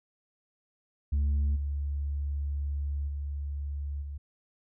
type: tone with level steps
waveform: sine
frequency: 71.5 Hz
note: D2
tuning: 46 cents flat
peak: -21 / -28 / -31 / -35 dBFS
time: 1.12-4.18 s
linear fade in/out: 10 ms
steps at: 1.55 / 3.07 / 4.01 s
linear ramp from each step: 20 ms
effects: tanh soft clip ceiling -23 dBFS